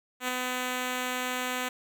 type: tone with ADSR envelope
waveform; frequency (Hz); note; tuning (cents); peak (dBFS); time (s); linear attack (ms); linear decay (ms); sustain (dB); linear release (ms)
5% pulse; 251.9; B3; +34; -15; 0.2-1.69; 85; 5; -3; 9
effects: none